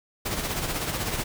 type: noise with tremolo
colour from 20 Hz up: pink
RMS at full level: -27 dBFS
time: 0.25-1.24 s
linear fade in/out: 10 ms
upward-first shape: sine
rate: 16 Hz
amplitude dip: 50%
effects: none